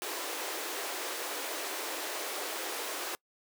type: high-pass noise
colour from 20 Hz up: pink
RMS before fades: -37 dBFS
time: 0.02-3.15 s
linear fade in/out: 0 ms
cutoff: 320 Hz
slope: 48 dB/octave
effects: noise-tail reverb RT60 0.1 s tail -25 dB re dry